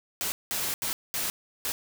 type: noise bursts at uneven times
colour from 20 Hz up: white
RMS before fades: -30 dBFS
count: 5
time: 0.21-0.32 / 0.51-0.74 / 0.82-0.93 / 1.14-1.3 / 1.65-1.72 s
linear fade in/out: 0 ms
effects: none